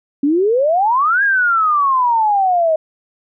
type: exponential two-way sweep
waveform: sine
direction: up then down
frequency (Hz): 272.3 to 1661.2 to 621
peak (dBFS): -11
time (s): 0.23-2.76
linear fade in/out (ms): 5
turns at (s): 1.23
effects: none